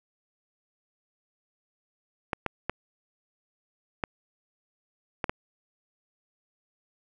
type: clicks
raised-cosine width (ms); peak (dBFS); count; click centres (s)
0.5; -12; 6; 2.332 / 2.463 / 2.696 / 4.038 / 5.242 / 5.295
effects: none